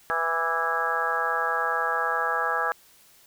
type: harmonic tone with a mistuned harmonic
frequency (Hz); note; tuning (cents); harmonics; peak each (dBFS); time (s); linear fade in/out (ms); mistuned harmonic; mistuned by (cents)
164.81; E3; 0; 3 / 4 / 5 / 6 / 7 / 8 / 9 / 10; -33 / -34 / -31 / -35 / -31 / -29 / -39 / -28; 0.1-2.72; 0; 7; +26
effects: white hiss -56 dBFS RMS until 3.26 s